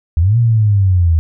sine linear two-way sweep, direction up then down, 74.7 to 120 to 78.7 Hz, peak -8 dBFS, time 0.17-1.19 s, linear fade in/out 0 ms, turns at 0.38 s, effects none

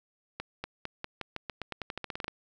accelerating click train, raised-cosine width 0.3 ms, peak -19 dBFS, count 18, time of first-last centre 0.4-2.281 s, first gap 240 ms, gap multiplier 0.89, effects none

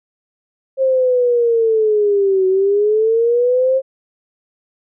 sine linear two-way sweep, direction down then up, 535 to 373.1 to 535 Hz, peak -11 dBFS, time 0.77-3.82 s, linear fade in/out 50 ms, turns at 2.47 s, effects none

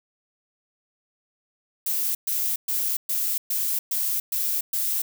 violet noise bursts, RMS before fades -25 dBFS, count 8, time 1.86-5.02 s, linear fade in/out 5 ms, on 290 ms, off 120 ms, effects none

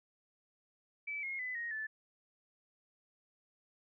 sine tone with pitch steps, 2306 / 2152 / 2007 / 1873.1 / 1747.6 Hz, D7 / C7 / B6 / A#6 / A6, -32 / +48 / +27 / +8 / -12 cents, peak -37 dBFS, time 1.07-1.87 s, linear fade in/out 10 ms, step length 160 ms, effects none

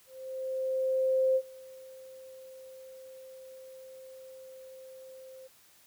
sine tone with ADSR envelope, 523.3 Hz, C5, in tune, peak -22 dBFS, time 0.06-5.48 s, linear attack 1300 ms, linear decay 58 ms, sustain -24 dB, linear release 17 ms, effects white hiss -61 dBFS RMS until 5.86 s

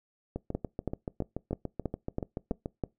two click trains, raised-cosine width 2 ms, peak -17 / -20 dBFS, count 8 / 17, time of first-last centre 0.55-2.838 / 0.36-2.659 s, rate 3.06 / 6.96 Hz, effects noise-tail reverb RT60 0.2 s tail -23 dB re dry

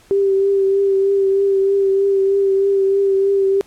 sine tone with vibrato, 392 Hz, G4, in tune, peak -12 dBFS, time 0.11-3.61 s, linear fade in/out 0 ms, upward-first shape triangle, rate 3.2 Hz, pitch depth 27 cents each way, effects pink hiss -50 dBFS RMS until 3.66 s + low-pass 12000 Hz 12 dB/octave

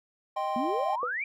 triangle chord, C minor, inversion first, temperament equal, 622.3 / 784 / 1046.5 Hz, Eb5 / G5 / C6, 0 / 0 / 0 cents, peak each -32 / -29 / -31 dBFS, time 0.36-0.96 s, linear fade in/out 10 ms
sine exponential sweep, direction up, 226.6 to 2413 Hz, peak -29 dBFS, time 0.56-1.24 s, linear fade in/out 2 ms
sine tone with exponential decay, 493.9 Hz, B4, in tune, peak -26 dBFS, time 1.03-1.15 s, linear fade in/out 1 ms, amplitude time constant 25 ms
effects none

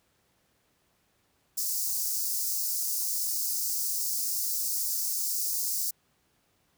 white high-pass noise, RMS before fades -30 dBFS, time 1.57-5.91 s, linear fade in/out 10 ms, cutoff 4800 Hz, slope 48 dB/octave, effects pink hiss -70 dBFS RMS until 6.77 s + high-pass 60 Hz 12 dB/octave

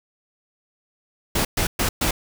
pink noise bursts, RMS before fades -21 dBFS, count 4, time 1.35-2.11 s, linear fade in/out 5 ms, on 100 ms, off 120 ms, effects none

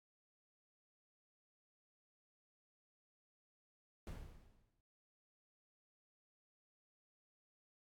brown noise with exponential decay, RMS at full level -44 dBFS, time 4.07-4.81 s, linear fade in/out 1 ms, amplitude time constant 160 ms, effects AAC 64 kbps

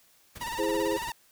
pink noise with tremolo, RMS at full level -41 dBFS, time 0.35-1.11 s, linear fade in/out 10 ms, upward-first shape sine, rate 18 Hz, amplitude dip 75%
sawtooth tone with vibrato, 932.3 Hz, A#5, in tune, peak -29 dBFS, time 0.41-1.12 s, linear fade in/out 2 ms, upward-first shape sine, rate 18 Hz, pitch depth 77 cents each way
sine chord, E augmented, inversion none, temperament equal, 329.6 / 415.3 / 523.3 Hz, E4 / G#4 / B#4, 0 / 0 / 0 cents, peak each -30 dBFS, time 0.58-0.98 s, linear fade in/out 20 ms
effects white hiss -62 dBFS RMS until 1.31 s

